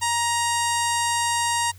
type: tone with low-pass filter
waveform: sawtooth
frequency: 940 Hz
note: A#5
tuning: 14 cents sharp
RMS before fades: -23 dBFS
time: 0.01-1.72 s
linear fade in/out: 20 ms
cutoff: 8500 Hz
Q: 3.6
effects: added 93 Hz sine -43 dBFS peak until 1.78 s + white hiss -54 dBFS RMS until 1.78 s

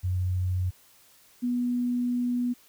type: tone pair in turn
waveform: sine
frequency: 91.4 / 244.6 Hz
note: F#2 / B3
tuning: -21 / -16 cents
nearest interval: octave + perfect fourth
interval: 1705 cents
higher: second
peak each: -24 dBFS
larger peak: neither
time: 0.03-0.71 / 1.42-2.54 s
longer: second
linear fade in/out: 20 ms
effects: white hiss -58 dBFS RMS until 2.68 s

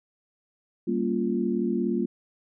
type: chord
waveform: sine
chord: G half-diminished seventh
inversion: none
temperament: equal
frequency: 196 / 233.1 / 277.2 / 349.2 Hz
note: G3 / Bb3 / Db4 / F4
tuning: 0 / 0 / 0 / 0 cents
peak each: -29 / -27 / -33 / -28 dBFS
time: 0.87-2.06 s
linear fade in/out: 10 ms
effects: none

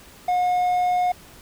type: tone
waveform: triangle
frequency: 721 Hz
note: F#5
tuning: 45 cents flat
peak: -16 dBFS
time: 0.28-1.12 s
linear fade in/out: 5 ms
effects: pink hiss -47 dBFS RMS until 1.41 s

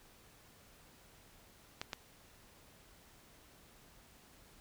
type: clicks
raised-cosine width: 0.2 ms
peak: -21 dBFS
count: 2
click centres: 1.815 / 1.932 s
effects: pink hiss -62 dBFS RMS until 4.6 s

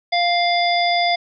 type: harmonic tone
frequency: 698.5 Hz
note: F5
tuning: in tune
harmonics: 1 / 3 / 5 / 7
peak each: -17 / -22 / -24 / -25 dBFS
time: 0.12-1.16 s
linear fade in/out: 10 ms
effects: none

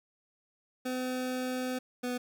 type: tone pair in turn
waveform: 25% pulse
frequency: 254.4 / 247.7 Hz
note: C4 / B3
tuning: -48 / +5 cents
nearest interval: unison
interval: 47 cents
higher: first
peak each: -28 dBFS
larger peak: neither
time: 0.85-1.79 / 2.03-2.18 s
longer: first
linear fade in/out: 10 ms
effects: none

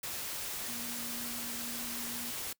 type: tone in noise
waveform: sine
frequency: 238.1 Hz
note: A#3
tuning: 37 cents sharp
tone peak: -45 dBFS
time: 0.68-2.31 s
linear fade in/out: 5 ms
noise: white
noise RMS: -39 dBFS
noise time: 0.03-2.53 s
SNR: -9 dB
effects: noise-tail reverb RT60 0.1 s tail -23 dB re dry

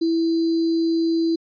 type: tone with sample-and-hold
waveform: sine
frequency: 329.6 Hz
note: E4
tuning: in tune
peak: -17 dBFS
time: 0.01-1.36 s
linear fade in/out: 10 ms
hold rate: 4410 Hz
effects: resampled to 11025 Hz

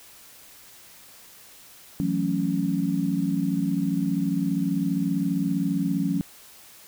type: chord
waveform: sine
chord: F# minor seventh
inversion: third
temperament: equal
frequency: 164.81 / 185 / 220 / 277.2 Hz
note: E3 / F#3 / A3 / C#4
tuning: 0 / 0 / 0 / 0 cents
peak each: -29 / -26 / -31 / -26 dBFS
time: 2-6.21 s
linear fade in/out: 0 ms
effects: white hiss -49 dBFS RMS until 6.87 s

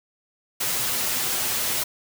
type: noise with comb filter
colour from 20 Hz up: white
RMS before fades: -25 dBFS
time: 0.6-1.84 s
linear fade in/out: 10 ms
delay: 8 ms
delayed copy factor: +0.5
effects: none

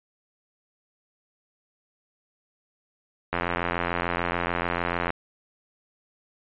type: click train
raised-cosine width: 0.5 ms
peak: -10 dBFS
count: 155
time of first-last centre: 3.33-5.104 s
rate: 86.8 Hz
effects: resampled to 8000 Hz

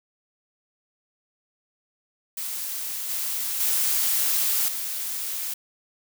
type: noise with level steps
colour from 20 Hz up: blue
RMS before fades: -31 / -28 / -23 / -30 dBFS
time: 2.37-5.54 s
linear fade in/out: 5 ms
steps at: 3.09 / 3.6 / 4.68 s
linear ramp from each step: 5 ms
effects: none

